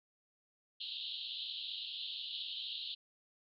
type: band-pass noise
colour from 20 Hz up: white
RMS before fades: -43 dBFS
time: 0.8-2.95 s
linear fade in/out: 10 ms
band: 2900 to 4200 Hz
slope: 96 dB/octave
effects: none